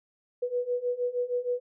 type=beating tone pair; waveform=sine; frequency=487.2 / 493.6 Hz; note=B4 / B4; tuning=-24 / -1 cents; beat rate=6.4 Hz; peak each=-31 / -29 dBFS; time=0.42-1.6 s; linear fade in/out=10 ms; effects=none